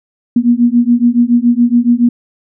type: beating tone pair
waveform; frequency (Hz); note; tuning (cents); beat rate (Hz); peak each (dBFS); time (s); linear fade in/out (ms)
sine; 236 / 243.1; A#3 / B3; +22 / -27; 7.1; -10; 0.36-2.09; 5
effects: none